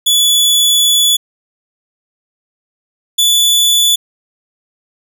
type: tone pair in turn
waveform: sawtooth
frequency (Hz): 3432 / 3462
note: A7 / A7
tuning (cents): -44 / -29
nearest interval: unison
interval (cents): 15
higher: second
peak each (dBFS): -5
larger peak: neither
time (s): 0.06-1.17 / 3.18-3.96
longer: first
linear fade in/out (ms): 10
effects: none

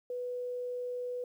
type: tone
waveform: sine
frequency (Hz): 493.9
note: B4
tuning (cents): 0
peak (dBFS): -34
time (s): 0.1-1.24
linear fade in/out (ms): 2
effects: 11-bit

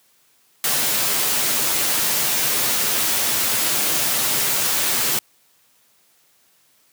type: noise with comb filter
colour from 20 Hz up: white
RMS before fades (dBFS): -20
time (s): 0.64-5.19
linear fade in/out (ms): 2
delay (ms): 11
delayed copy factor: -0.55
effects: white hiss -59 dBFS RMS until 6.92 s + high-pass 100 Hz 12 dB/octave

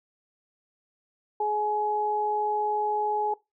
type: tone pair together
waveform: sine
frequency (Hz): 421.5 / 843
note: G#4 / G#5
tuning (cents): +26 / +26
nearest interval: octave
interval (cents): 1200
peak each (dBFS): -29 / -25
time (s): 1.4-3.34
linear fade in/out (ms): 5
effects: noise-tail reverb RT60 0.2 s tail -20 dB re dry

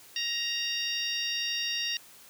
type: harmonic tone with a mistuned harmonic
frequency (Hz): 931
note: A#5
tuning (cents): -2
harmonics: 2 / 3 / 4 / 5 / 6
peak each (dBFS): -38 / -33 / -35 / -38 / -35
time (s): 0.16-1.97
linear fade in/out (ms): 2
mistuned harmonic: 2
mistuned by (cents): +17
effects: white hiss -53 dBFS RMS until 2.29 s + high-pass 60 Hz 12 dB/octave

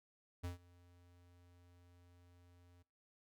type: tone with ADSR envelope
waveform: square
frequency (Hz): 88.1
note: F2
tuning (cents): +16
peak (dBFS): -40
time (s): 0.43-2.83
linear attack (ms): 17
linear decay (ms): 130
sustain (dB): -24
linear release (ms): 13
effects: noise-tail reverb RT60 0.4 s tail -23 dB re dry

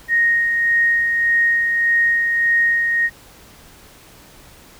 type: tone with tremolo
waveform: sine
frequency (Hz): 1864.7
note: A#6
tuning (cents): 0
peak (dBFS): -12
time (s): 0.08-3.1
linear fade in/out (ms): 50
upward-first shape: sine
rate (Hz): 1.7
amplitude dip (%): 35
effects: pink hiss -45 dBFS RMS until 4.79 s

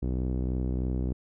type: tone with low-pass filter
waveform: sawtooth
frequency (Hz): 63.2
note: B1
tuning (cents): +41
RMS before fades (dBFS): -29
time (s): 0.02-1.13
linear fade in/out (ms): 10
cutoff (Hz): 340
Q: 1.4
effects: none

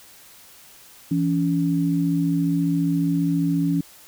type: tone pair together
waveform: sine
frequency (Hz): 167.24 / 281.9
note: E3 / C#4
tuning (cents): +25 / +29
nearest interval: major sixth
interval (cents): 904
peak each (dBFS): -21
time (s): 1.11-3.81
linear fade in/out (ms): 5
effects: white hiss -48 dBFS RMS until 4.07 s

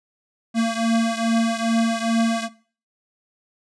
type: beating tone pair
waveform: square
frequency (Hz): 227.2 / 229.6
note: A#3 / A#3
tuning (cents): -44 / -26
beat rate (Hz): 2.4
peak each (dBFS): -20 / -23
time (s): 0.54-2.49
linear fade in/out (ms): 50
effects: noise-tail reverb RT60 0.4 s tail -18 dB re dry + resampled to 22050 Hz

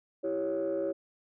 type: chord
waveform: sine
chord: C# diminished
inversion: first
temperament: equal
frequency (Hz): 329.6 / 392 / 554.4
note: E4 / G4 / C#5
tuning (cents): 0 / 0 / 0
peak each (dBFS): -33 / -33 / -30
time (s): 0.23-0.93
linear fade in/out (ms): 20
effects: tanh soft clip ceiling -24 dBFS

